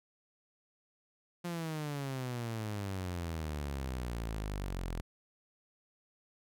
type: exponential sweep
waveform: sawtooth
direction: down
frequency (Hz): 176.5 to 41.18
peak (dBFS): -32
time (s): 1.44-5.01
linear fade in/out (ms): 10
effects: none